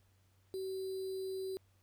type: tone with sample-and-hold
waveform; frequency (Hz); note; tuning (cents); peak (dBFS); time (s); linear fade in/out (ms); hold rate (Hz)
sine; 380; F#4; +46; -37; 0.54-1.57; 0; 4410
effects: added 95 Hz sine -68 dBFS peak until 1.82 s + pink hiss -75 dBFS RMS until 1.82 s